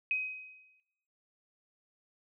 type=tone with exponential decay; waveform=sine; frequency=2523 Hz; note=D#7; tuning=23 cents sharp; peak=-26 dBFS; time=0.11-0.8 s; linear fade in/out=1 ms; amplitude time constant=150 ms; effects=noise-tail reverb RT60 0.9 s tail -20 dB re dry